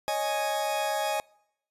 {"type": "chord", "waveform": "40% pulse", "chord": "C# suspended second", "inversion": "none", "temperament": "equal", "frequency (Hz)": [554.4, 622.3, 830.6], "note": ["C#5", "D#5", "G#5"], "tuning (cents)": [0, 0, 0], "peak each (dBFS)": [-34, -30, -28], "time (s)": [0.08, 1.2], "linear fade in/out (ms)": 0, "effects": ["noise-tail reverb RT60 0.8 s tail -26 dB re dry", "resampled to 32000 Hz"]}